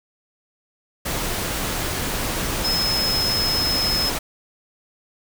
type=tone in noise; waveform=sine; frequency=5170 Hz; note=E8; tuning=34 cents flat; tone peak=-20 dBFS; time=2.64-4.1 s; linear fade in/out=10 ms; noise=pink; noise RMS=-25 dBFS; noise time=1.05-4.19 s; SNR=+2 dB; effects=none